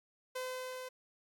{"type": "tone with level ramp", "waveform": "sawtooth", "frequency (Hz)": 511, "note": "C5", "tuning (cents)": -41, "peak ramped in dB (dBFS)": [-33, -39], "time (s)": [0.35, 0.89], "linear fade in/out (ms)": 10, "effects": ["AAC 64 kbps"]}